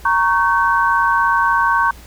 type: chord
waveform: sine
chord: G diminished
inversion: first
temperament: equal with one note detuned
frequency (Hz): 932.3 / 1108.7 / 1533.9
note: Bb5 / Db6 / G6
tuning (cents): 0 / 0 / -38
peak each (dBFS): -17 / -16 / -17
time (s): 0.05-1.91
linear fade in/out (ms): 5
effects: added 60 Hz sine -38 dBFS peak until 2.06 s + pink hiss -43 dBFS RMS until 2.06 s